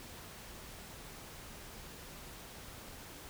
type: silence
effects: pink hiss -50 dBFS RMS until 3.29 s